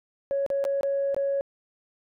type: tone with dropouts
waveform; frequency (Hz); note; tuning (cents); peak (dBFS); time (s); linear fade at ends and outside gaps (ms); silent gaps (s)
sine; 555; C#5; +2; -22; 0.31-1.41; 0; 0.463-0.502 / 0.641-0.651 / 0.81-0.832 / 1.145-1.165
effects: tanh soft clip ceiling -19 dBFS